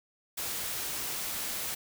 white noise, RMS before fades -35 dBFS, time 0.37-1.75 s, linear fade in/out 10 ms, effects none

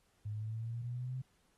sine exponential sweep, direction up, 103.83 to 130.81 Hz, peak -37 dBFS, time 0.25-1.22 s, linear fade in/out 10 ms, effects pink hiss -74 dBFS RMS until 1.57 s + AAC 32 kbps

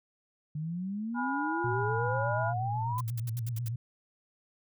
sine exponential sweep, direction up, 148.3 to 1033 Hz, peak -32 dBFS, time 0.55-3.01 s, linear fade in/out 5 ms
sine chord, F diminished, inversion first, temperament equal with one note detuned, 830.6 / 987.8 / 1427.9 Hz, Ab5 / Cb6 / F6, 0 / 0 / +38 cents, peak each -35 dBFS, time 1.14-2.54 s, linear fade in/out 50 ms
sine tone with vibrato, 116.54 Hz, A#2, in tune, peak -31 dBFS, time 1.64-3.76 s, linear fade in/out 5 ms, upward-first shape sine, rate 8.2 Hz, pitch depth 88 cents each way
blue noise bursts, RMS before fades -43 dBFS, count 8, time 2.98-3.684 s, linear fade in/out 2 ms, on 25 ms, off 72 ms
effects none

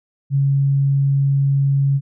sine tone, 138.59 Hz, C#3, in tune, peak -13 dBFS, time 0.3-2.01 s, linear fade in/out 50 ms, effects none

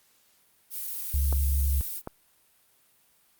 violet noise, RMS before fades -34 dBFS, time 0.7-2.02 s, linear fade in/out 50 ms
sine tone with vibrato, 69.3 Hz, C#2, in tune, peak -22 dBFS, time 1.14-1.81 s, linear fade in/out 0 ms, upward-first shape sine, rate 12 Hz, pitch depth 16 cents each way
clicks, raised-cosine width 1 ms, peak -20 dBFS, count 2, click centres 1.327 / 2.074 s
effects white hiss -64 dBFS RMS until 3.39 s + Opus 48 kbps

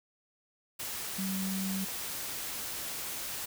sine tone in noise, 191.5 Hz, G3, 40 cents flat, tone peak -32 dBFS, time 1.18-1.85 s, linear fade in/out 10 ms, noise white, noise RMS -38 dBFS, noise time 0.79-3.46 s, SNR +3 dB, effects none

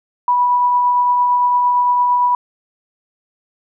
sine tone with tremolo, 981 Hz, B5, 12 cents flat, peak -10 dBFS, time 0.28-2.35 s, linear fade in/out 2 ms, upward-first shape triangle, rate 8.8 Hz, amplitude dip 25%, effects none

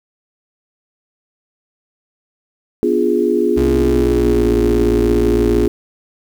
sine chord, B diminished seventh, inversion none, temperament equal, 246.9 / 293.7 / 349.2 / 415.3 Hz, B3 / D4 / F4 / Ab4, 0 / 0 / 0 / 0 cents, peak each -19 / -21 / -16 / -16 dBFS, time 2.83-5.68 s, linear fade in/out 0 ms
35% pulse tone with pitch glide, 66 to 57.46 Hz, C2 to A#1, +16 to -24 cents, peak -16 dBFS, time 3.56-5.68 s, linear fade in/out 20 ms, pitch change -240 cents, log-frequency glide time 3.78-4.51 s
effects 7-bit

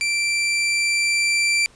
sawtooth tone with level ramp, 2348 Hz, D7, 1 cent flat, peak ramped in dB -16 to -13 dBFS, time 0.01-1.66 s, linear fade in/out 0 ms, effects pink hiss -52 dBFS RMS until 1.75 s + resampled to 22050 Hz

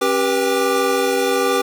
square tone cluster, 272.1 / 393.1 / 485.9 / 795 / 1178 Hz, C#4 / G4 / B4 / G5 / D6, -32 / +5 / -28 / +24 / +5 cents, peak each -26 / -21 / -20 / -26 / -27 dBFS, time 0.01-1.62 s, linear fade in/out 10 ms, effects none

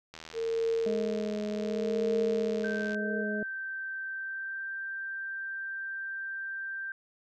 click train, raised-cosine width 0.2 ms, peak -27 dBFS, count 226, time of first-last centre 0.14-2.945 s, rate 80.2 Hz
sine tone with tremolo, 455.7 Hz, A#4, 39 cents flat, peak -25 dBFS, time 0.33-3.25 s, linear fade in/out 50 ms, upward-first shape triangle, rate 0.67 Hz, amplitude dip 100%
harmonic tone, 210 Hz, G#3, 19 cents sharp, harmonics 1 / 2 / 3, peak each -33 / -36 / -38 dBFS, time 0.86-3.43 s, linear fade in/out 2 ms
sine tone with pitch glide, 1558 to 1572.5 Hz, G6 to G6, -11 to +5 cents, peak -34 dBFS, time 2.64-6.92 s, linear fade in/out 2 ms, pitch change +16 cents, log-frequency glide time 4.09-4.69 s
effects none

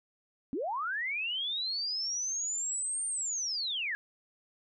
sine linear two-way sweep, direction up then down, 234.9 to 8900 to 1619 Hz, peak -31 dBFS, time 0.53-3.95 s, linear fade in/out 0 ms, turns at 3.07 s, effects none

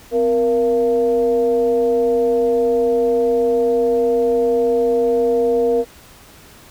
sine tone with frequency modulation, 470 Hz, A#4, 14 cents sharp, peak -13 dBFS, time 0.11-5.85 s, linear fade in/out 50 ms, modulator 213 Hz, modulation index 0.55, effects pink hiss -44 dBFS RMS until 6.7 s

